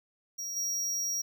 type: tone with level steps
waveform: square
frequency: 5670 Hz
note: F8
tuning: 25 cents sharp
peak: -35 / -30 dBFS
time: 0.38-1.22 s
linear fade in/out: 10 ms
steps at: 0.56 s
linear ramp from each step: 10 ms
effects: none